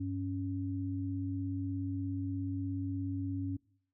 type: tone pair together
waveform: sine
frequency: 98 / 277.2 Hz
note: G2 / C#4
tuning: 0 / 0 cents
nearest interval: octave + tritone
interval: 1800 cents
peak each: -36 / -36 dBFS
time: 0-3.57 s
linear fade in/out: 10 ms
effects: noise-tail reverb RT60 0.6 s tail -23 dB re dry